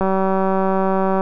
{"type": "click train", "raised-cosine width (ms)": 1, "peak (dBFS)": -6, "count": 230, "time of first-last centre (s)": [0.01, 1.209], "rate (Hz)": 191, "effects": []}